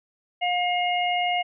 harmonic tone, 713 Hz, F5, 36 cents sharp, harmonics 1 / 3 / 4, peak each -23 / -28 / -29 dBFS, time 0.41-1.43 s, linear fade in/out 20 ms, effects none

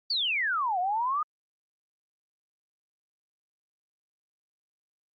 sine exponential two-way sweep, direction down then up, 4699 to 701 to 1255 Hz, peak -25 dBFS, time 0.1-1.23 s, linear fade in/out 5 ms, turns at 0.79 s, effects Opus 48 kbps

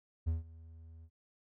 triangle tone with ADSR envelope, 81.4 Hz, E2, 21 cents flat, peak -26 dBFS, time 0.26-1.1 s, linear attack 20 ms, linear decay 150 ms, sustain -22 dB, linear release 63 ms, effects none

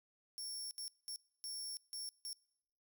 25% pulse tone bursts at uneven times, 5470 Hz, F8, 37 cents flat, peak -38 dBFS, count 6, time 0.38-0.71 / 0.78-0.88 / 1.08-1.16 / 1.44-1.77 / 1.93-2.09 / 2.25-2.33 s, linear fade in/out 0 ms, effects noise-tail reverb RT60 0.8 s tail -24 dB re dry

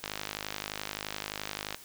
click train, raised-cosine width 0.2 ms, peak -16 dBFS, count 89, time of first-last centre 0.04-1.745 s, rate 51.6 Hz, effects white hiss -51 dBFS RMS until 1.84 s

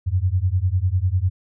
sine beating tone pair, 87.31 / 97.31 Hz, F2 / G2, 0 / -12 cents, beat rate 10 Hz, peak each -20 dBFS, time 0.06-1.3 s, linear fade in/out 20 ms, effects none

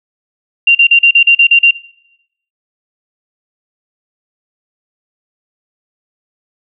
sine tone bursts, 2772 Hz, F7, 14 cents flat, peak -3 dBFS, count 9, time 0.67-1.71 s, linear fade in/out 5 ms, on 80 ms, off 40 ms, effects noise-tail reverb RT60 0.8 s tail -19 dB re dry

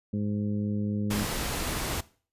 harmonic tone, 103.83 Hz, G#2, in tune, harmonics 1 / 2 / 3 / 4 / 5, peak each -32 / -28 / -40 / -42 / -45 dBFS, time 0.13-1.24 s, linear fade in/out 5 ms
pink noise, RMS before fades -31 dBFS, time 1.1-2.01 s, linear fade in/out 10 ms
effects noise-tail reverb RT60 0.4 s tail -19 dB re dry + resampled to 32000 Hz

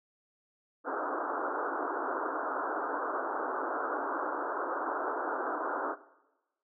white band-pass noise, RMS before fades -34 dBFS, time 0.84-5.96 s, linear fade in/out 50 ms, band 270 to 1500 Hz, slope 96 dB/octave, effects noise-tail reverb RT60 1.0 s tail -18 dB re dry

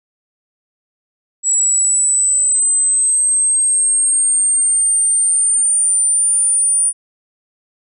sine linear sweep, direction up, 7760 to 9397 Hz, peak -11 dBFS, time 1.43-6.93 s, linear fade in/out 50 ms, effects none

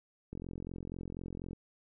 click train, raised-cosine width 3 ms, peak -29 dBFS, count 54, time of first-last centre 0.33-1.532 s, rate 44.1 Hz, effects none

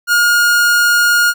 45% pulse tone, 1427 Hz, F6, 37 cents sharp, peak -9 dBFS, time 0.07-1.34 s, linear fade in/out 50 ms, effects none

